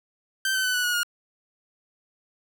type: tone with pitch steps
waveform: sawtooth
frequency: 1555 / 1529.2 / 1503.8 / 1478.8 / 1454.2 / 1430.1 Hz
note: G6 / G6 / F#6 / F#6 / F#6 / F6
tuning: -14 / -43 / +28 / -1 / -30 / +41 cents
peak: -19 dBFS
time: 0.45-1.032 s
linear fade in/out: 2 ms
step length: 97 ms
effects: none